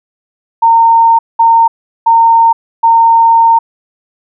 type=tone bursts at uneven times; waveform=sine; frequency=916 Hz; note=A#5; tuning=31 cents flat; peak=-3 dBFS; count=4; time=0.62-1.19 / 1.39-1.68 / 2.06-2.53 / 2.83-3.59 s; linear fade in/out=10 ms; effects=none